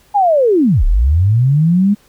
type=linear two-way sweep; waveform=sine; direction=down then up; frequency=845 to 30.75 to 209.8 Hz; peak=-8 dBFS; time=0.14-1.95 s; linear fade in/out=20 ms; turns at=0.84 s; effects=pink hiss -51 dBFS RMS until 2.08 s